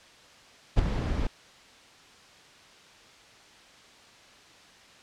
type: noise with ADSR envelope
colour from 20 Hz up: brown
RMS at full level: -18 dBFS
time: 0.76-1.27 s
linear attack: 32 ms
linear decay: 3 ms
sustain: -10 dB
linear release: 4 ms
effects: white hiss -53 dBFS RMS until 5.02 s + low-pass 5000 Hz 12 dB/octave